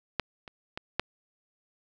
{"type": "clicks", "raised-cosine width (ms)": 0.3, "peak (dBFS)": [-10, -27, -19, -9], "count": 4, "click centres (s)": [0.197, 0.478, 0.775, 0.996], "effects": []}